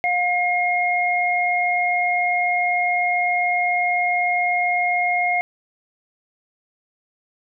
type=tone pair together; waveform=sine; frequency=711.3 / 2142 Hz; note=F5 / C7; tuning=+32 / +40 cents; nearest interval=octave + perfect fifth; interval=1908 cents; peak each=-20 dBFS; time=0.04-5.41 s; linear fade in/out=0 ms; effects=none